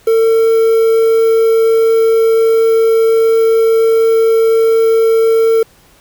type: tone with quantisation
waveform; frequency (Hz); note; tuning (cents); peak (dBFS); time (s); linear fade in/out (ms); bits
triangle; 450.7; A4; +42; -5; 0.07-5.63; 5; 5
effects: pink hiss -47 dBFS RMS until 6 s